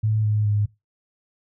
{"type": "tone with pitch steps", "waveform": "sine", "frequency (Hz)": [108.4, 106.17, 103.98], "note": ["A2", "G#2", "G#2"], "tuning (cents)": [-25, 39, 3], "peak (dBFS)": -18, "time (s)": [0.03, 0.66], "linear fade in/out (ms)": 10, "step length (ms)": 210, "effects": ["noise-tail reverb RT60 0.2 s tail -19 dB re dry"]}